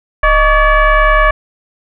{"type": "tone with frequency modulation", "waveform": "sine", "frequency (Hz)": 548, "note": "C#5", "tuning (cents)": -20, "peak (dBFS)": -6, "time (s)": [0.23, 1.31], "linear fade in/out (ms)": 5, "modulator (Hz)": 583, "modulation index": 2.4, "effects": []}